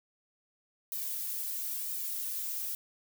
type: noise with flanger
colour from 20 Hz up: violet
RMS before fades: -36 dBFS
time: 0.92-2.75 s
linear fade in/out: 0 ms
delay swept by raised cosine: 1.6 to 3 ms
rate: 1 Hz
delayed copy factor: +0.85
effects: none